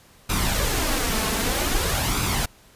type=noise with flanger; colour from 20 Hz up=pink; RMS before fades=-23 dBFS; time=0.29-2.46 s; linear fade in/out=10 ms; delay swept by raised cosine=0.8 to 4.6 ms; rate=0.52 Hz; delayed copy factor=+0.55; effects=pink hiss -53 dBFS RMS until 2.75 s + resampled to 32000 Hz